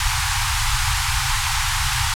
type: band-stop noise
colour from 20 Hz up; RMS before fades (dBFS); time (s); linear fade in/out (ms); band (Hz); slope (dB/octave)
pink; -20; 0-2.14; 2; 130 to 790; 96
effects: low-pass 10000 Hz 12 dB/octave